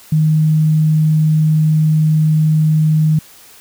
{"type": "tone", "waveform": "sine", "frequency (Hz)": 155.56, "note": "D#3", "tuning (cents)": 0, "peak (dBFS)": -9, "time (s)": [0.12, 3.19], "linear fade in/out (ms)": 5, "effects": ["white hiss -42 dBFS RMS until 3.6 s"]}